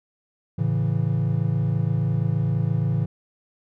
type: chord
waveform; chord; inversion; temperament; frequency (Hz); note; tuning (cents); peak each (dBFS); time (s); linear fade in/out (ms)
triangle; A major; none; equal; 110 / 138.59 / 164.81; A2 / C#3 / E3; 0 / 0 / 0; -22 / -22 / -23; 0.58-3.06; 10
effects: none

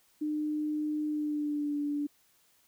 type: tone with pitch glide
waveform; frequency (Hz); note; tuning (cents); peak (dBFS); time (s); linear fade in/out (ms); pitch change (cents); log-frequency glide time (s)
sine; 302.5 to 291; D#4 to D4; -49 to -16; -29; 0.21-2.07; 10; -67; 1.06-1.77
effects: white hiss -67 dBFS RMS until 2.67 s

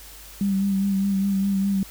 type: tone with vibrato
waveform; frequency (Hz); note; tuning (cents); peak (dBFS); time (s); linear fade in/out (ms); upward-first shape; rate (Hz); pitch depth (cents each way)
sine; 196.2; G3; +2; -19; 0.41-1.83; 2; sine; 4.9; 30
effects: added 50 Hz sine -46 dBFS peak until 1.9 s + white hiss -44 dBFS RMS until 1.9 s

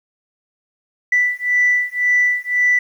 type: beating tone pair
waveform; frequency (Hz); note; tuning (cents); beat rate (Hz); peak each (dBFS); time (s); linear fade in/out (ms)
sine; 1975.5 / 1977.4; B6 / B6; 0 / +2; 1.9; -16; 1.12-2.79; 5
effects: tanh soft clip ceiling -7 dBFS + 8-bit

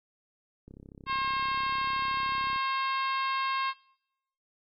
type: click train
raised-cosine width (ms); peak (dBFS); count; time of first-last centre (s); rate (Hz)
3; -35; 64; 0.68-2.561; 33.5
type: harmonic tone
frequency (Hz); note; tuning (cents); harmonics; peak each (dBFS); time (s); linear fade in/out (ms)
535; C5; +38; 2 / 3 / 4 / 5 / 6 / 7 / 8 / 9; -28 / -38 / -38 / -38 / -44 / -43 / -44 / -50; 1.06-3.74; 50
effects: noise-tail reverb RT60 0.8 s tail -24 dB re dry

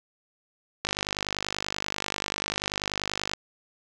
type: click train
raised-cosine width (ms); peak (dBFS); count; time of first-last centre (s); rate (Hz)
0.2; -10; 126; 0.85-3.335; 50.3
effects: none

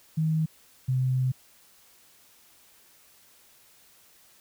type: tone pair in turn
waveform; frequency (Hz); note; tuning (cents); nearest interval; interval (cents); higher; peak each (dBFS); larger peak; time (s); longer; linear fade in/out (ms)
sine; 158.3 / 129.09; D#3 / C3; +30 / -23; major third; 353; first; -22 / -22; neither; 0.17-0.46 / 0.88-1.32; second; 10
effects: white hiss -58 dBFS RMS until 4.4 s

